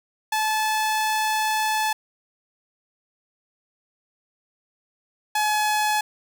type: tone pair in turn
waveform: sawtooth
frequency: 866 / 849.2 Hz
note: A5 / G#5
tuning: -28 / +38 cents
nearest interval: unison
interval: 34 cents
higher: first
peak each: -17 / -16 dBFS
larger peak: second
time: 0.32-1.93 / 5.35-6.01 s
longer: first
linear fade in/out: 5 ms
effects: none